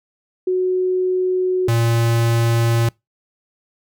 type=tone pair in turn; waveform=sine / square; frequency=368.6 / 116.1 Hz; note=F#4 / A#2; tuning=-7 / -7 cents; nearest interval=octave + minor sixth; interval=2000 cents; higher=first; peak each=-15 dBFS; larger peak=neither; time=0.47-1.68 / 1.68-2.89 s; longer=neither; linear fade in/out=5 ms; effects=noise-tail reverb RT60 0.2 s tail -26 dB re dry